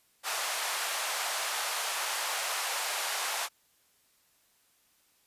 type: band-pass noise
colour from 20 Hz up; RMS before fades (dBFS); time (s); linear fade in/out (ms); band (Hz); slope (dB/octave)
pink; -33; 0.23-3.49; 50; 680 to 13000; 24
effects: white hiss -68 dBFS RMS until 5.26 s + resampled to 32000 Hz